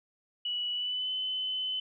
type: tone with pitch glide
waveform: sine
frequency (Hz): 2941 to 3032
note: F#7 to F#7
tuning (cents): -11 to +42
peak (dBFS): -30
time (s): 0.45-1.8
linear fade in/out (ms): 5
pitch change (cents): +53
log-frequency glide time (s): 0.72-1.11
effects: none